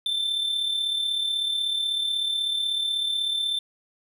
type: tone with amplitude modulation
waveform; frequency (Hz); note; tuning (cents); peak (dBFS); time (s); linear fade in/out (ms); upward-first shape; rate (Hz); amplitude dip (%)
triangle; 3551; A7; +15; -20; 0.06-3.59; 2; sine; 36.2; 45
effects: none